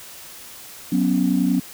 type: chord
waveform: sine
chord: F# suspended fourth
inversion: none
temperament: equal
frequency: 185 / 246.9 / 277.2 Hz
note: F#3 / B3 / C#4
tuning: 0 / 0 / 0 cents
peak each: -20 dBFS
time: 0.92-1.6 s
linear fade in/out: 5 ms
effects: tanh soft clip ceiling -8 dBFS + white hiss -40 dBFS RMS until 1.73 s